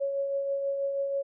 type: tone with tremolo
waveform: sine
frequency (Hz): 554.4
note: C#5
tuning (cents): 0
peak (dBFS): -25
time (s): 0-1.23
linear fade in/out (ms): 20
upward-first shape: triangle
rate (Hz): 6.2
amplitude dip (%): 40
effects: none